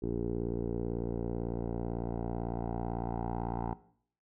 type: tone with low-pass filter sweep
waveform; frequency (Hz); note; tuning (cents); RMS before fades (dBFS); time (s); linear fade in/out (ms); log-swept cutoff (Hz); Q
10% pulse; 58; A#1; -8; -35; 0.02-3.74; 10; 400 to 860; 3.3
effects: noise-tail reverb RT60 0.6 s tail -18 dB re dry